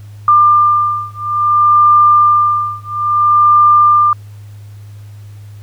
sine beating tone pair, 1195 / 1195.59 Hz, D6 / D6, +30 / +31 cents, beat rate 0.59 Hz, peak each -10 dBFS, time 0.28-4.13 s, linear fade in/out 2 ms, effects added 103 Hz sine -30 dBFS peak until 5.62 s + pink hiss -49 dBFS RMS until 5.62 s

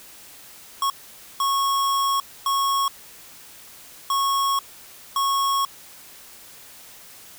square tone bursts at uneven times, 1100 Hz, C#6, 14 cents flat, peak -20 dBFS, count 5, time 0.82-0.9 / 1.4-2.2 / 2.46-2.88 / 4.1-4.59 / 5.16-5.65 s, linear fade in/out 2 ms, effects white hiss -45 dBFS RMS until 7.38 s

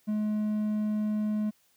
triangle tone, 212.3 Hz, G#3, 38 cents sharp, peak -24 dBFS, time 0.07-1.51 s, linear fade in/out 20 ms, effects white hiss -67 dBFS RMS until 1.76 s + high-pass 60 Hz 12 dB/octave

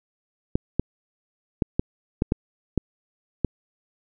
clicks, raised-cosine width 3 ms, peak -7 dBFS, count 8, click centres 0.555 / 0.796 / 1.622 / 1.795 / 2.221 / 2.321 / 2.777 / 3.447 s, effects none

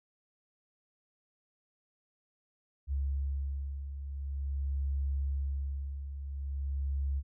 sine beating tone pair, 68.8 / 69.26 Hz, C#2 / C#2, -12 / -1 cents, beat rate 0.46 Hz, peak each -39 / -32 dBFS, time 2.87-7.23 s, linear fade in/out 50 ms, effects none

